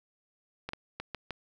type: clicks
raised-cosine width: 0.3 ms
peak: -20 dBFS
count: 5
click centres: 0.69 / 0.734 / 1 / 1.147 / 1.307 s
effects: 10-bit

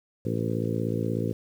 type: harmonic tone with a mistuned harmonic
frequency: 56.5 Hz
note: A1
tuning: 47 cents sharp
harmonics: 2 / 3 / 4 / 5 / 6 / 7 / 8 / 9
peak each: -30 / -32 / -33 / -34 / -35 / -35 / -36 / -37 dBFS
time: 0.25-1.33 s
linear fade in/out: 5 ms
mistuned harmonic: 9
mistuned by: -26 cents
effects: 9-bit

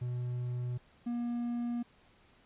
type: tone pair in turn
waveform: triangle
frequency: 123.1 / 238.6 Hz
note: B2 / A#3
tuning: -5 / +41 cents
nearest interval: major seventh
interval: 1146 cents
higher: second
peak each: -31 / -30 dBFS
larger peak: second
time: 0.01-0.78 / 1.06-1.83 s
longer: neither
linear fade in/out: 10 ms
effects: pink hiss -64 dBFS RMS until 2.45 s + resampled to 8000 Hz

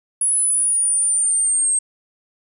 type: exponential sweep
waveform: sine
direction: down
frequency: 10310 to 8372 Hz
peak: -15 dBFS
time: 0.21-1.79 s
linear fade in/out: 5 ms
effects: none

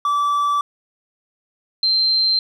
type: tone pair in turn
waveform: triangle / sine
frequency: 1158 / 4134 Hz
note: D6 / C8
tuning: -25 / -22 cents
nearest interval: octave + minor seventh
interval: 2203 cents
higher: second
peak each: -14 dBFS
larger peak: neither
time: 0.05-0.61 / 1.83-2.39 s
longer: neither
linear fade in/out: 2 ms
effects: none

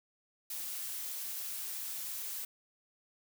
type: noise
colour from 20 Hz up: blue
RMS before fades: -40 dBFS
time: 0.5-2.45 s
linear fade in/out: 5 ms
effects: none

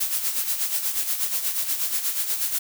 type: noise with tremolo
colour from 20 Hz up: blue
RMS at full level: -23 dBFS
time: 0-2.59 s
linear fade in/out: 10 ms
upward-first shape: sine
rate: 8.3 Hz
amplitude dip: 60%
effects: none

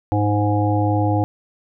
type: harmonic tone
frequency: 103.83 Hz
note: G#2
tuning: in tune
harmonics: 1 / 3 / 5 / 7 / 8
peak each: -18 / -21 / -26 / -25 / -25 dBFS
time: 0.12-1.24 s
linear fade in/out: 0 ms
effects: none

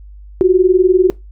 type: tone pair together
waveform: sine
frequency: 358.2 / 378.3 Hz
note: F4 / F#4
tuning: +44 / +38 cents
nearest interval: minor second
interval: 94 cents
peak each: -10 dBFS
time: 0.41-1.1 s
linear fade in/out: 0 ms
effects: noise-tail reverb RT60 0.2 s tail -21 dB re dry + added 50 Hz sine -33 dBFS peak until 1.31 s

